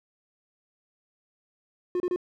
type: tone bursts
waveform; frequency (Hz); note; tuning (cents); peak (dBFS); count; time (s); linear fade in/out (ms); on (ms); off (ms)
triangle; 358.6; F4; +46; -22; 3; 1.95-2.161; 2; 51; 29
effects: none